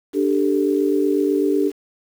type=chord; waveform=sine; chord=D suspended fourth; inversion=none; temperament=equal; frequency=293.7 / 392 / 440 Hz; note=D4 / G4 / A4; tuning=0 / 0 / 0 cents; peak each=-19 / -19 / -23 dBFS; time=0.13-1.72 s; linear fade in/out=50 ms; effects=7-bit